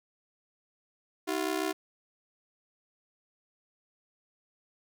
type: ring-modulated tone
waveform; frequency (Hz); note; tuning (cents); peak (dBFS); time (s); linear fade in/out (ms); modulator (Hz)
sawtooth; 349.2; F4; 0; -22; 1.27-1.73; 20; 33.6
effects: none